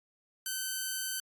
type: tone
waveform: 5% pulse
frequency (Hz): 1530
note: G6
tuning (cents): -42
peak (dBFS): -22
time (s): 0.46-1.2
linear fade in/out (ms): 2
effects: AAC 64 kbps